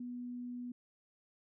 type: tone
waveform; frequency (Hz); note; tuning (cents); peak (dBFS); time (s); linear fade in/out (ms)
sine; 245.1; B3; -13; -40; 0-0.72; 5
effects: none